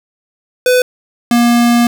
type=tone pair in turn; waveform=square; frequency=501 / 237.8 Hz; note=B4 / A#3; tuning=+25 / +35 cents; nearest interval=octave + minor second; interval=1290 cents; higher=first; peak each=-8 dBFS; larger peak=neither; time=0.66-0.82 / 1.31-1.87 s; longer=second; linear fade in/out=2 ms; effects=7-bit